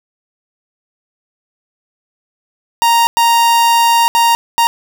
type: tone bursts at uneven times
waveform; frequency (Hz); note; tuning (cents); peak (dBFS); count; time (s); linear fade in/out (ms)
45% pulse; 932; A#5; -1; -8; 4; 2.82-3.07 / 3.17-4.08 / 4.15-4.35 / 4.58-4.67; 0
effects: none